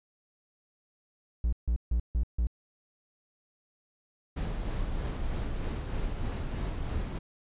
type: tone bursts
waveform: triangle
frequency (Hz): 58.27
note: A#1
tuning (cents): 0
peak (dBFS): -22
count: 5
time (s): 1.44-2.47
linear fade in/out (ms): 0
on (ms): 86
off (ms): 150
type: noise with tremolo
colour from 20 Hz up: brown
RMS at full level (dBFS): -31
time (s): 4.36-7.19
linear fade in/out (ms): 10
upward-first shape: sine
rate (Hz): 3.2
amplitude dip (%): 30
effects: resampled to 8000 Hz